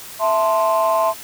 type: chord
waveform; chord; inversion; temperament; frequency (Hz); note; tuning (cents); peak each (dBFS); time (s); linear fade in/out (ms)
sine; A minor; second; equal; 659.3 / 880 / 1046.5; E5 / A5 / C6; 0 / 0 / 0; -16 / -21 / -17; 0.19-1.14; 50
effects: tanh soft clip ceiling -9 dBFS + white hiss -36 dBFS RMS until 1.23 s